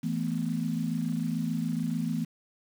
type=chord; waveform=sine; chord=E suspended fourth; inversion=none; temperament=equal; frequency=164.81 / 220 / 246.9 Hz; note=E3 / A3 / B3; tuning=0 / 0 / 0 cents; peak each=-31 / -32 / -32 dBFS; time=0.03-2.25 s; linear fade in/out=10 ms; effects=8-bit